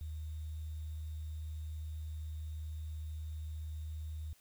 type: tone with sample-and-hold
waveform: sine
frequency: 77.78 Hz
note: D#2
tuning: in tune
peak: -39 dBFS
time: 0.01-4.33 s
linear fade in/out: 0 ms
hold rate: 3675 Hz
effects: white hiss -67 dBFS RMS until 4.4 s

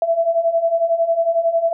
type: beating tone pair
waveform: sine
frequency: 659.3 / 670.3 Hz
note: E5 / E5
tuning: 0 / +29 cents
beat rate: 11 Hz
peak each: -20 / -16 dBFS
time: 0.02-1.73 s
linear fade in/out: 2 ms
effects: none

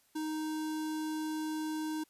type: tone with notch filter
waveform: square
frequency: 311.1 Hz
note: D#4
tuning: in tune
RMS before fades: -36 dBFS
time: 0.15-2.04 s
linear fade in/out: 10 ms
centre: 2300 Hz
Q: 1.7
effects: white hiss -69 dBFS RMS until 2.09 s + resampled to 32000 Hz

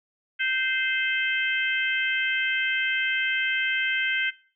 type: harmonic tone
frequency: 520 Hz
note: C5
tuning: 11 cents flat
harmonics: 3 / 4 / 5 / 6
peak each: -26 / -28 / -30 / -32 dBFS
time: 0.39-4.31 s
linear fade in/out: 20 ms
effects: noise-tail reverb RT60 0.4 s tail -20 dB re dry

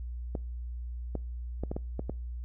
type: clicks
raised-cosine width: 2 ms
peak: -20 dBFS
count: 7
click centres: 0.352 / 1.153 / 1.636 / 1.715 / 1.765 / 1.994 / 2.096 s
effects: noise-tail reverb RT60 0.4 s tail -25 dB re dry + added 60 Hz sine -35 dBFS peak until 2.44 s

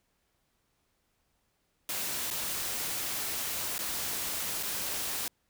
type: noise with dropouts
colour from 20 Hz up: white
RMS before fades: -34 dBFS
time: 1.89-5.28 s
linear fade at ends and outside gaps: 1 ms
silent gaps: 2.303-2.31 / 3.781-3.79 / 4.628-4.632 s
effects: pink hiss -75 dBFS RMS until 5.49 s

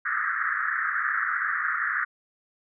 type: band-pass noise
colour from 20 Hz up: white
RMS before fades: -27 dBFS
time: 0.05-2.05 s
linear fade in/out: 10 ms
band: 1200 to 1900 Hz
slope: 96 dB/octave
effects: none

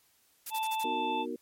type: noise bursts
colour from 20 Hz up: blue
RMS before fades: -39 dBFS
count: 5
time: 0.46-0.837 s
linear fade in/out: 5 ms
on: 45 ms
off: 38 ms
type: harmonic tone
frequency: 880 Hz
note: A5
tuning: in tune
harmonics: 1 / 3 / 4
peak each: -30 / -40 / -41 dBFS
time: 0.5-1.26 s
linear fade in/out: 50 ms
type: chord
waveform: sine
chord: B major seventh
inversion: none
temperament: just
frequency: 246.9 / 308.7 / 370.4 / 463 Hz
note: B3 / D#4 / F#4 / A#4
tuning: 0 / -14 / +2 / -12 cents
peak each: -39 dBFS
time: 0.84-1.36 s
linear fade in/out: 5 ms
effects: white hiss -67 dBFS RMS until 1.41 s + MP3 64 kbps

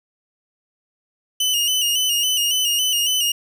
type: tone with vibrato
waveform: sawtooth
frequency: 2933 Hz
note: F#7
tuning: 16 cents flat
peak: -14 dBFS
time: 1.4-3.32 s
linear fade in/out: 5 ms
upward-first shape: square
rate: 3.6 Hz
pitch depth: 49 cents each way
effects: none

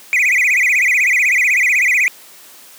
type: tone with vibrato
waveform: triangle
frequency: 2217 Hz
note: C#7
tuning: in tune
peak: -9 dBFS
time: 0.13-2.08 s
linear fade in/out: 0 ms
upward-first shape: sine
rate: 16 Hz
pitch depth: 220 cents each way
effects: white hiss -41 dBFS RMS until 2.78 s + high-pass 200 Hz 12 dB/octave

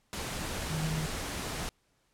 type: tone in noise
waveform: sine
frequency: 157.4 Hz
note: D#3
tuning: 20 cents sharp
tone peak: -31 dBFS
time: 0.7-1.06 s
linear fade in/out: 0 ms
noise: pink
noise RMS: -36 dBFS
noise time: 0.13-1.69 s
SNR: +2 dB
effects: pink hiss -72 dBFS RMS until 2.13 s + low-pass 11000 Hz 12 dB/octave

